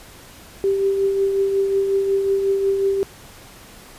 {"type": "tone with tremolo", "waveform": "sine", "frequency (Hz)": 392, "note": "G4", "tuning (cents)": 0, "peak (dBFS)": -14, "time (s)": [0.64, 3.03], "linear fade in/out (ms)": 0, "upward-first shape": "triangle", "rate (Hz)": 5.5, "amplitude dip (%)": 45, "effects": ["pink hiss -43 dBFS RMS until 3.98 s", "resampled to 32000 Hz"]}